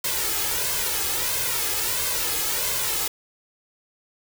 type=noise with flanger; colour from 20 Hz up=white; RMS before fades=-25 dBFS; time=0.04-3.08 s; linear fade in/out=5 ms; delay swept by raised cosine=1.9 to 2.4 ms; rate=1.5 Hz; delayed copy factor=+0.7; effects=none